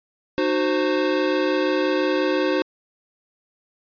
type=chord; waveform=square; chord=C diminished; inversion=first; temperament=equal with one note detuned; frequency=304.2 / 370 / 523.3 Hz; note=Eb4 / Gb4 / C5; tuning=-39 / 0 / 0 cents; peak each=-24 dBFS; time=0.38-2.62 s; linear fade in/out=0 ms; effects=resampled to 11025 Hz